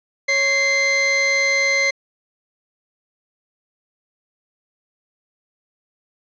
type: tone pair together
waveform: 40% pulse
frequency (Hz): 551 / 2080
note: C#5 / C7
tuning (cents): -11 / -11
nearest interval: octave + major seventh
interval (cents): 2300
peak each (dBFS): -23 / -15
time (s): 0.28-1.91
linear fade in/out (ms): 10
effects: resampled to 16000 Hz